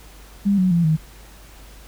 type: tone with pitch steps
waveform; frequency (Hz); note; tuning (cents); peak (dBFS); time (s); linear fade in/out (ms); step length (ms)
sine; 200.3 / 184.74 / 170.39 / 157.15; G3 / F#3 / F3 / D#3; +38 / -2 / -42 / +18; -14; 0.45-0.97; 20; 130
effects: added 50 Hz sine -43 dBFS peak until 1.87 s + pink hiss -47 dBFS RMS until 1.87 s